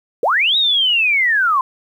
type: linear two-way sweep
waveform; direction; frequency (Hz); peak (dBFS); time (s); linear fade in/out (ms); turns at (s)
sine; up then down; 400 to 3836 to 1007; -12; 0.23-1.61; 2; 0.57
effects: 8-bit